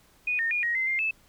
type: tone with pitch steps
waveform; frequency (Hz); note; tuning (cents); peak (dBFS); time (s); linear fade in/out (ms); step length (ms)
sine; 2474 / 1832 / 2434 / 1886 / 2066 / 2106 / 2620; D#7 / A#6 / D#7 / A#6 / C7 / C7 / E7; -10 / -31 / -39 / +20 / -22 / +11 / -11; -24; 0.27-1.11; 5; 120
effects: pink hiss -60 dBFS RMS until 1.28 s